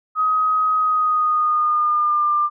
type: tone with pitch glide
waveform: sine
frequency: 1261 to 1193 Hz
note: D#6 to D6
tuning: +23 to +27 cents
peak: -15 dBFS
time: 0.15-2.5 s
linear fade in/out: 50 ms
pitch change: -96 cents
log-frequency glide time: 0.75-2.34 s
effects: none